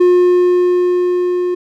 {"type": "tone with level ramp", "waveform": "triangle", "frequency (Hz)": 358, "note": "F4", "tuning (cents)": 43, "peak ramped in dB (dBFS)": [-4, -12], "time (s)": [0, 1.55], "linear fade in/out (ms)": 10, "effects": []}